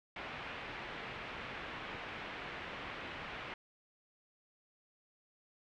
white low-pass noise, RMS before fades -45 dBFS, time 0.16-3.54 s, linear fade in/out 2 ms, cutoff 2700 Hz, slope 24 dB/octave, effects none

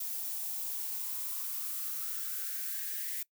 violet noise with high-pass filter sweep, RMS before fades -37 dBFS, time 0-3.23 s, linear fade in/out 5 ms, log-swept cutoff 670 to 1900 Hz, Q 6, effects noise-tail reverb RT60 0.1 s tail -22 dB re dry

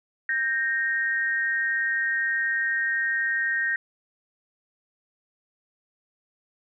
sine tone pair together, 1578 / 1859.3 Hz, G6 / A#6, +11 / -5 cents, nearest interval minor third, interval 284 cents, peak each -27 / -24 dBFS, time 0.29-3.76 s, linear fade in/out 2 ms, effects none

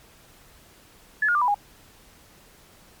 sine tone with pitch steps, 1716 / 1426.4 / 1185.7 / 985.6 / 819.3 Hz, A6 / F6 / D6 / B5 / G#5, -44 / +36 / +16 / -4 / -24 cents, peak -18 dBFS, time 1.22-1.545 s, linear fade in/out 5 ms, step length 65 ms, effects pink hiss -53 dBFS RMS until 3 s + MP3 96 kbps

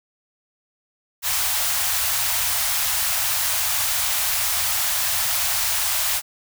white band-stop noise, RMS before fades -22 dBFS, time 1.22-6.22 s, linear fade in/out 50 ms, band 120 to 630 Hz, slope 48 dB/octave, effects none

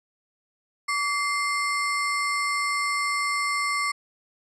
square ring-modulated tone, 1623 Hz, G#6, 40 cents flat, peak -21 dBFS, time 0.88-3.92 s, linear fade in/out 10 ms, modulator 473 Hz, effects resampled to 24000 Hz

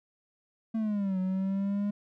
triangle exponential two-way sweep, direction down then up, 226.3 to 185 to 205.8 Hz, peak -25 dBFS, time 0.74-1.91 s, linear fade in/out 10 ms, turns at 1.19 s, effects none

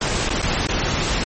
pink noise with dropouts, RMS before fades -21 dBFS, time 0.01-1.24 s, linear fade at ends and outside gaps 5 ms, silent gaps 0.296-0.302 / 0.42-0.425 / 0.673-0.686 s, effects MP3 32 kbps

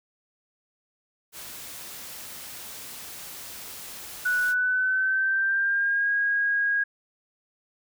white noise, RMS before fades -40 dBFS, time 1.32-4.55 s, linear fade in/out 50 ms
sine tone with pitch glide, 1477 to 1638.8 Hz, F#6 to G#6, -3 to -24 cents, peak -21 dBFS, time 4.25-6.84 s, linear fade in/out 10 ms, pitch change +179 cents, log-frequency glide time 4.43-6.11 s
effects none

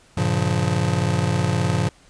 square chord, G half-diminished seventh, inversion none, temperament just, 98 / 117.6 / 141.12 / 176.4 Hz, G2 / Bb2 / Db3 / F3, 0 / +16 / +31 / +18 cents, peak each -25 dBFS, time 0.17-1.89 s, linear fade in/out 5 ms, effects pink hiss -53 dBFS RMS until 2.09 s + resampled to 22050 Hz

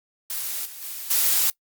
blue noise with level steps, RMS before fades -29 / -39 / -34 / -20 dBFS, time 0.3-1.5 s, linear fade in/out 2 ms, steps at 0.65 / 0.82 / 1.1 s, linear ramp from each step 10 ms, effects noise-tail reverb RT60 0.1 s tail -24 dB re dry + Opus 48 kbps

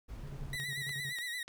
brown noise, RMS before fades -44 dBFS, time 0.08-0.57 s, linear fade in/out 20 ms
triangle tone with tremolo, 138.59 Hz, C#3, in tune, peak -39 dBFS, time 0.23-1.13 s, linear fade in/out 5 ms, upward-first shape square, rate 11 Hz, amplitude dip 70%
30% pulse tone with vibrato, 1936 Hz, B6, 35 cents flat, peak -34 dBFS, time 0.53-1.43 s, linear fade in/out 2 ms, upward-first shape sine, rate 8.7 Hz, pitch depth 62 cents each way
click train, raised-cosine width 0.2 ms, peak -30 dBFS, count 4, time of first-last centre 0.6-1.48 s, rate 3.41 Hz
effects none

